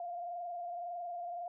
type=tone with frequency modulation; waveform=sine; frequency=698.5 Hz; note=F5; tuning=in tune; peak=-38 dBFS; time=0-1.48 s; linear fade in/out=2 ms; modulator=21.8 Hz; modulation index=0.86; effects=none